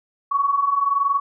sine tone pair together, 1104 / 1125.2 Hz, C#6 / C#6, -7 / +26 cents, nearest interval unison, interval 33 cents, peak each -23 / -18 dBFS, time 0.31-1.2 s, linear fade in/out 10 ms, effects none

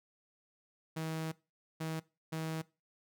sawtooth tone bursts at uneven times, 160 Hz, D#3, 49 cents sharp, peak -32 dBFS, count 3, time 0.96-1.32 / 1.8-2 / 2.32-2.62 s, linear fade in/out 10 ms, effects noise-tail reverb RT60 0.3 s tail -21 dB re dry

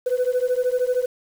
sine beating tone pair, 493.9 / 506.9 Hz, B4 / B4, 0 / +45 cents, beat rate 13 Hz, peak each -20 dBFS, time 0.06-1.06 s, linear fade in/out 10 ms, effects tanh soft clip ceiling -15 dBFS + 7-bit

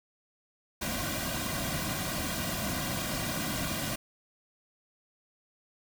pink noise with comb filter, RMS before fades -33 dBFS, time 0.81-3.96 s, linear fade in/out 10 ms, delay 2.3 ms, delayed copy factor -0.8, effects none

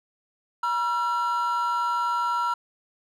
triangle tone pair together, 960.3 / 1358 Hz, B5 / F6, -49 / -49 cents, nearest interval tritone, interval 600 cents, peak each -23 dBFS, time 0.63-2.54 s, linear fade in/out 5 ms, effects tanh soft clip ceiling -15 dBFS

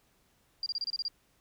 sine tone bursts, 4772 Hz, D8, 27 cents sharp, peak -30 dBFS, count 8, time 0.63-1.082 s, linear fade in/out 2 ms, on 32 ms, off 28 ms, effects pink hiss -69 dBFS RMS until 1.4 s

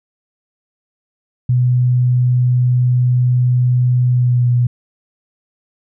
sine tone with pitch glide, 124.5 to 122.15 Hz, B2 to B2, +14 to -19 cents, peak -10 dBFS, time 1.49-4.67 s, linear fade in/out 5 ms, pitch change -33 cents, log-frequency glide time 4.11-4.49 s, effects none

